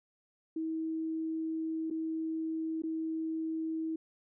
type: tone with dropouts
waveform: sine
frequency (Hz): 321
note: E4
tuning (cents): -46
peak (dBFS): -32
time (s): 0.56-3.96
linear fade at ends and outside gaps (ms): 5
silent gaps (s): 1.902-1.909 / 2.821-2.835
effects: none